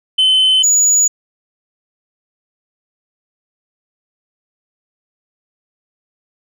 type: tone pair in turn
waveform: sine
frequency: 3053 / 6870 Hz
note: G7 / A8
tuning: -46 / -42 cents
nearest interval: octave + major second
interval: 1404 cents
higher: second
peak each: -6 dBFS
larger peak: neither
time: 0.18-0.63 / 0.63-1.08 s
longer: neither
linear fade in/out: 10 ms
effects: tanh soft clip ceiling -7 dBFS